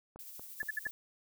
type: click train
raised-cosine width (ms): 1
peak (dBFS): -35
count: 4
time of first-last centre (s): 0.16-0.866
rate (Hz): 4.25
type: noise with tremolo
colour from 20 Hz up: violet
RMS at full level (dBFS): -47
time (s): 0.19-0.91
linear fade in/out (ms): 0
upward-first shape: triangle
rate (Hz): 13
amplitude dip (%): 40
type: tone bursts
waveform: sine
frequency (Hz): 1727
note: A6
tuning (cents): -33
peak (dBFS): -31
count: 4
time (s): 0.6-0.875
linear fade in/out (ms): 5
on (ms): 23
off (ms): 61
effects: none